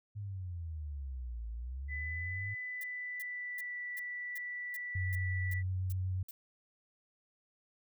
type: exponential two-way sweep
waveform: sine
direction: down then up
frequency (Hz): 105.3 to 55 to 105.3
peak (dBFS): -38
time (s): 0.15-2.55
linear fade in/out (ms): 20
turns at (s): 1.48
type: tone with pitch glide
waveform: sine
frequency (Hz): 2000 to 1964.5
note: B6 to B6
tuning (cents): +21 to -10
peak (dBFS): -38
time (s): 1.88-5.63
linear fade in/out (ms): 50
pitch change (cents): -31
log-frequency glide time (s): 2.58-3.76
type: noise bursts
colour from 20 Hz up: violet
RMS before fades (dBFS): -47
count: 10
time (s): 2.81-6.31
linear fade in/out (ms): 2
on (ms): 26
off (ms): 360
type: tone with vibrato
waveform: sine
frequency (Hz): 92.8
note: F#2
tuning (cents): +6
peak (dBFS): -32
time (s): 4.95-6.23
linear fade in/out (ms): 5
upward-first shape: triangle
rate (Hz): 8.2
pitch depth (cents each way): 16
effects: none